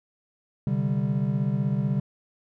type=chord; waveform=triangle; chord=C suspended second; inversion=none; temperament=equal; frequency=130.81 / 146.83 / 196 Hz; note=C3 / D3 / G3; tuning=0 / 0 / 0 cents; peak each=-25 dBFS; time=0.67-2 s; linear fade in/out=2 ms; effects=none